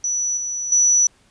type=tone with level steps; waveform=sine; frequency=5920 Hz; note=F#8; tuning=in tune; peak=-19 / -23 / -12 dBFS; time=0.04-1.07 s; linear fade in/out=2 ms; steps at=0.37 / 0.72 s; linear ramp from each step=2 ms; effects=pink hiss -57 dBFS RMS until 1.3 s + resampled to 22050 Hz